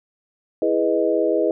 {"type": "chord", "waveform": "sine", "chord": "E major seventh", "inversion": "none", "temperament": "equal", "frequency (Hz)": [329.6, 415.3, 493.9, 622.3], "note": ["E4", "G#4", "B4", "D#5"], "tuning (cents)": [0, 0, 0, 0], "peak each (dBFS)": -22, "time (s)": [0.62, 1.51], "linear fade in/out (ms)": 2, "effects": []}